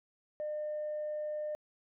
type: tone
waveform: sine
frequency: 604 Hz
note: D5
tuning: 48 cents sharp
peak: -33 dBFS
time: 0.4-1.55 s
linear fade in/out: 0 ms
effects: tanh soft clip ceiling -31 dBFS